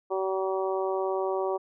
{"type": "harmonic tone", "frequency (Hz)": 190.4, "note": "F#3", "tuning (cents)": 50, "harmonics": [2, 3, 4, 5, 6], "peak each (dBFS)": [-28, -32, -34, -36, -38], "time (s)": [0.1, 1.58], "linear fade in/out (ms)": 20, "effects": []}